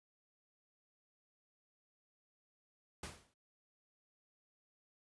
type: noise with exponential decay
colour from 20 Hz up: pink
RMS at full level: -42 dBFS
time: 3.03-3.34 s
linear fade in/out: 5 ms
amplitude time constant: 67 ms
effects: high-pass 60 Hz 12 dB/octave + resampled to 24000 Hz